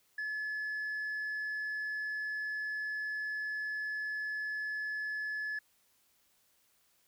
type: tone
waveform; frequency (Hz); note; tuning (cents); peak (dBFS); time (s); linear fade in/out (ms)
sine; 1715; A6; -45; -32; 0.18-5.59; 5
effects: tanh soft clip ceiling -33 dBFS + white hiss -71 dBFS RMS until 7.07 s